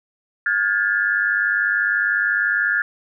sine tone cluster, 1423 / 1629 / 1729 Hz, F6 / G#6 / A6, +32 / -34 / -31 cents, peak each -21 dBFS, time 0.46-2.82 s, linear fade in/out 2 ms, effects none

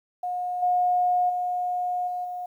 sine tone with level steps, 720 Hz, F#5, 47 cents flat, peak -26 / -19 / -24 / -27 / -30 dBFS, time 0.23-2.46 s, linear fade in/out 5 ms, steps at 0.62 / 1.29 / 2.07 / 2.24 s, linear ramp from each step 10 ms, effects 10-bit

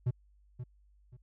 triangle tone with echo, 123.47 Hz, B2, in tune, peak -24 dBFS, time 0.06-0.11 s, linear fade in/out 10 ms, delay 530 ms, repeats 2, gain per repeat -11 dB, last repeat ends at 1.17 s, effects added 50 Hz sine -61 dBFS peak until 1.22 s

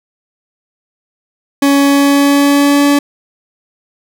40% pulse tone with pitch glide, 280 to 285.7 Hz, C#4 to D4, +18 to -48 cents, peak -6 dBFS, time 1.62-2.99 s, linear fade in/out 5 ms, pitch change +34 cents, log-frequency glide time 1.79-2.84 s, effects none

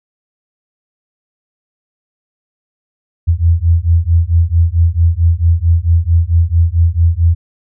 sine beating tone pair, 82 / 86.5 Hz, E2 / F2, -9 / -16 cents, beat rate 4.5 Hz, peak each -11 dBFS, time 3.27-7.35 s, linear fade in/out 20 ms, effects none

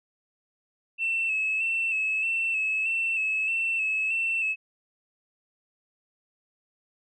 sine tone with vibrato, 2637 Hz, E7, in tune, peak -23 dBFS, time 0.98-4.56 s, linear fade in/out 50 ms, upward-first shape square, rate 1.6 Hz, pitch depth 33 cents each way, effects tanh soft clip ceiling -19 dBFS

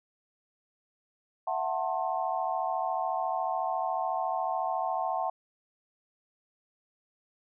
sine chord, F# half-diminished seventh, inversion third, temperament just, 666 / 740 / 888 / 1065.6 Hz, E5 / F#5 / A5 / C6, +18 / 0 / +16 / +31 cents, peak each -34 / -31 / -34 / -36 dBFS, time 1.47-5.3 s, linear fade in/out 5 ms, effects none

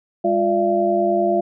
sine tone cluster, 203.3 / 350.8 / 590 / 680 Hz, G#3 / F4 / D5 / F5, -37 / +8 / +8 / -46 cents, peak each -25 / -20 / -24 / -18 dBFS, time 0.24-1.41 s, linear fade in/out 10 ms, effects none

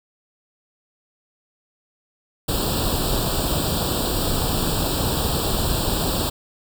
pink noise with comb filter, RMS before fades -22 dBFS, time 2.48-6.3 s, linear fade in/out 10 ms, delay 0.24 ms, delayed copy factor +1, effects none

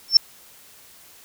sine tone with exponential growth, 5380 Hz, E8, 34 cents sharp, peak -4 dBFS, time 0.08-0.17 s, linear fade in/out 2 ms, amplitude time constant 18 ms, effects white hiss -49 dBFS RMS until 1.24 s

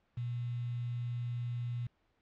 sine tone with quantisation, 120.4 Hz, B2, 44 cents flat, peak -34 dBFS, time 0.17-1.87 s, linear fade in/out 5 ms, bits 9, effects pink hiss -75 dBFS RMS until 2.21 s + low-pass 3000 Hz 12 dB/octave

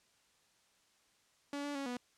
sawtooth tone with pitch steps, 285 / 288.5 / 276.7 / 245.7 Hz, C#4 / D4 / C#4 / B3, +48 / -31 / -3 / -9 cents, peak -34 dBFS, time 1.53-1.97 s, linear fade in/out 2 ms, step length 110 ms, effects white hiss -71 dBFS RMS until 2.17 s + low-pass 8000 Hz 12 dB/octave

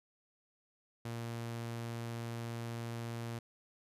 sawtooth tone, 116.6 Hz, A#2, 1 cent sharp, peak -35 dBFS, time 1.05-3.39 s, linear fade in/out 5 ms, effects resampled to 32000 Hz

